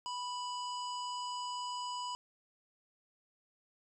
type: harmonic tone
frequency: 987.8 Hz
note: B5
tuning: in tune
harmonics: 1 / 3 / 5 / 7 / 8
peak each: -38 / -46 / -47 / -53 / -54 dBFS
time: 0.06-2.15 s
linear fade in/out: 0 ms
effects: none

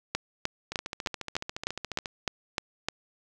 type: two click trains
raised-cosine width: 0.2 ms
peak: -10 / -17 dBFS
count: 10 / 20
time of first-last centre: 0.15-2.886 / 0.72-2.058 s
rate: 3.29 / 14.2 Hz
effects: none

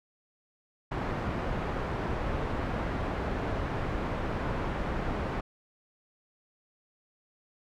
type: low-pass noise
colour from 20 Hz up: pink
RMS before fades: -32 dBFS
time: 0.91-5.41 s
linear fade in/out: 10 ms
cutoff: 1500 Hz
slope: 12 dB/octave
effects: none

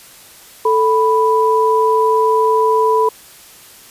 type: tone pair together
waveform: sine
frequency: 440 / 988.7 Hz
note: A4 / B5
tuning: 0 / +2 cents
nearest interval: octave + major second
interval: 1402 cents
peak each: -13 dBFS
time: 0.65-3.09 s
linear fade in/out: 5 ms
effects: white hiss -41 dBFS RMS until 3.9 s + resampled to 32000 Hz

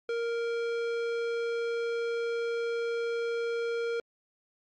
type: tone with tanh clipping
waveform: sine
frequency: 466.2 Hz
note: A#4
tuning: in tune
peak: -31 dBFS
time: 0.09-4 s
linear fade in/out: 2 ms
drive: 16 dB
effects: Opus 48 kbps

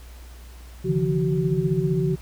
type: tone cluster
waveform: sine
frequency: 141.4 / 156.1 / 172 / 376.8 Hz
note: C#3 / D#3 / F3 / F#4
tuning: +35 / +6 / -26 / +32 cents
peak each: -25 dBFS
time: 0.84-2.16 s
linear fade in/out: 20 ms
effects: added 60 Hz sine -40 dBFS peak until 2.21 s + pink hiss -50 dBFS RMS until 2.21 s

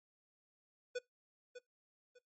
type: tone with echo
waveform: square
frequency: 493.9 Hz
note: B4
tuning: in tune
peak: -37 dBFS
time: 0.95-0.99 s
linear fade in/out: 10 ms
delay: 600 ms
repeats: 2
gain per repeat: -11 dB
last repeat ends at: 2.19 s
effects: noise-tail reverb RT60 0.2 s tail -24 dB re dry + MP3 32 kbps

